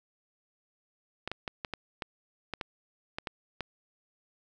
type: clicks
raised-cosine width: 0.3 ms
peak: -18 dBFS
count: 11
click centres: 1.276 / 1.316 / 1.478 / 1.648 / 1.737 / 2.022 / 2.537 / 2.612 / 3.185 / 3.272 / 3.607 s
effects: none